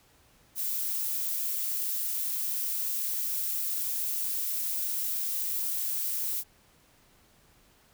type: noise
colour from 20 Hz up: violet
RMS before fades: -31 dBFS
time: 0.55-6.44 s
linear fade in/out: 50 ms
effects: pink hiss -62 dBFS RMS until 7.93 s